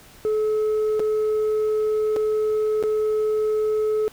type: tone with dropouts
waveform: sine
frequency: 430 Hz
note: A4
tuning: 40 cents flat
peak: -16 dBFS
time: 0.25-4.08 s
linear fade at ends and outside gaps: 0 ms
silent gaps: 0.995-1.001 / 2.162-2.166 / 2.827-2.837 s
effects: tanh soft clip ceiling -18 dBFS + pink hiss -48 dBFS RMS until 4.12 s